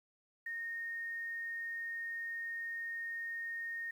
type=tone with quantisation; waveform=sine; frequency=1847 Hz; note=A#6; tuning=16 cents flat; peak=-38 dBFS; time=0.46-3.91 s; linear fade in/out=5 ms; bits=11; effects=none

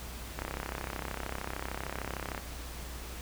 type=click train; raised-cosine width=0.5 ms; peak=-20 dBFS; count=67; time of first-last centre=0.39-2.378 s; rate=33.2 Hz; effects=added 60 Hz sine -42 dBFS peak until 3.21 s + pink hiss -45 dBFS RMS until 3.21 s

